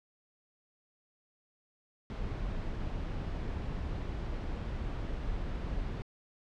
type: noise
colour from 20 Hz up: brown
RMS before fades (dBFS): -36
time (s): 2.1-6.02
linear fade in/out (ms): 0
effects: low-pass 4000 Hz 12 dB/octave